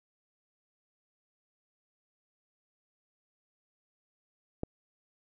click, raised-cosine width 2 ms, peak -19 dBFS, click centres 4.634 s, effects none

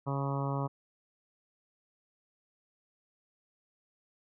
harmonic tone, 138.59 Hz, C#3, in tune, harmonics 1 / 2 / 3 / 4 / 5 / 6 / 7 / 8 / 9, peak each -32 / -39 / -42 / -41 / -44 / -44 / -41 / -42 / -46 dBFS, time 0.06-0.68 s, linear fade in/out 20 ms, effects none

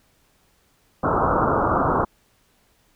white low-pass noise, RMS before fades -20 dBFS, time 1.03-2.05 s, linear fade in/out 10 ms, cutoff 1400 Hz, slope 96 dB/octave, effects pink hiss -62 dBFS RMS until 2.95 s

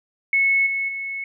sine tone with level steps, 2197 Hz, C#7, 16 cents flat, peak -15 / -21 / -26 dBFS, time 0.33-1.24 s, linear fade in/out 2 ms, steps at 0.66 / 0.88 s, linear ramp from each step 10 ms, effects none

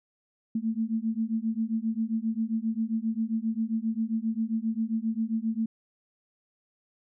sine beating tone pair, 220 / 227.5 Hz, A3 / A#3, 0 / -42 cents, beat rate 7.5 Hz, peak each -29 dBFS, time 0.55-5.66 s, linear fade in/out 5 ms, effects none

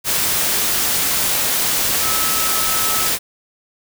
sine tone in noise, 1296 Hz, E6, 30 cents flat, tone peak -25 dBFS, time 2-3.11 s, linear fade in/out 50 ms, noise white, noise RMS -18 dBFS, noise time 0.04-3.19 s, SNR -10 dB, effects none

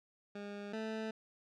20% pulse tone pair in turn, 203.6 / 219.9 Hz, G#3 / A3, -34 / -1 cents, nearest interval minor second, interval 133 cents, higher second, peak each -38 / -33 dBFS, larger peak second, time 0.35-0.73 / 0.73-1.11 s, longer neither, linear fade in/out 5 ms, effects low-pass 4000 Hz 12 dB/octave

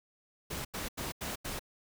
pink noise bursts, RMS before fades -38 dBFS, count 5, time 0.5-1.594 s, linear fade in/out 10 ms, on 150 ms, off 86 ms, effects none

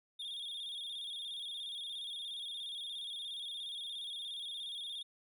triangle tone with vibrato, 3466 Hz, A7, 27 cents flat, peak -39 dBFS, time 0.19-5.03 s, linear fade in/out 10 ms, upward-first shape square, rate 17 Hz, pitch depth 70 cents each way, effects none

